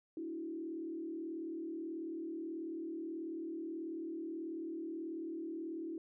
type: tone with frequency modulation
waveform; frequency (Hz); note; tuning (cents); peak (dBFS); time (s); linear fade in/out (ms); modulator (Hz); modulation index
sine; 328.1; E4; -8; -39; 0.17-5.98; 2; 38.4; 0.84
effects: none